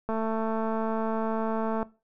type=click train; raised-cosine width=1 ms; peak=-17 dBFS; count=387; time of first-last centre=0.09-1.829 s; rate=222 Hz; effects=noise-tail reverb RT60 0.3 s tail -19 dB re dry